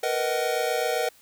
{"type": "chord", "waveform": "square", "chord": "B major seventh", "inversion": "third", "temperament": "equal with one note detuned", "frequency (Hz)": [466.2, 493.9, 622.3, 752.1], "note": ["A#4", "B4", "D#5", "F#5"], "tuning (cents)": [0, 0, 0, 28], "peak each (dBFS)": -30, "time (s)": [0.03, 1.09], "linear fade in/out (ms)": 5, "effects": ["white hiss -56 dBFS RMS until 1.21 s"]}